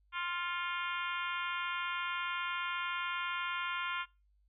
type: harmonic tone with a mistuned harmonic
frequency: 349.2 Hz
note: F4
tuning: in tune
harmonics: 3 / 4 / 5 / 6 / 7 / 8 / 9 / 10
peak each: -39 / -39 / -46 / -43 / -44 / -46 / -46 / -52 dBFS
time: 0.12-4.06 s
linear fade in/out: 50 ms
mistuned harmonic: 6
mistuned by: +39 cents
effects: noise-tail reverb RT60 0.3 s tail -24 dB re dry + added 50 Hz sine -67 dBFS peak until 4.48 s